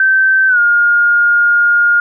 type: tone with pitch glide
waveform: sine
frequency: 1549 to 1420.4 Hz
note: G6 to F6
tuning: -21 to +29 cents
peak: -7 dBFS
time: 0-2 s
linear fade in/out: 2 ms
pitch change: -150 cents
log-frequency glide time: 0.48-0.59 s
effects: none